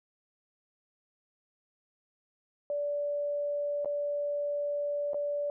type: tone with dropouts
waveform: sine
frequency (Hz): 580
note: D5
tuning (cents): -22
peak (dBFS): -29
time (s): 2.7-5.5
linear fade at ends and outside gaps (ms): 1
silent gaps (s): 3.847-3.857 / 5.134-5.144
effects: none